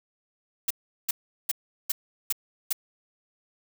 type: noise bursts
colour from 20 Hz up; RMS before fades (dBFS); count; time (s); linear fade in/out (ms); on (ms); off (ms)
blue; -25; 6; 0.68-2.73; 5; 25; 380
effects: none